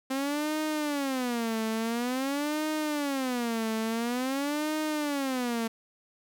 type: tone with vibrato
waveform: sawtooth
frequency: 261.6 Hz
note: C4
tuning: in tune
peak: -24 dBFS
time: 0.1-5.68 s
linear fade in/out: 10 ms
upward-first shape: sine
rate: 0.48 Hz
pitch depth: 290 cents each way
effects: none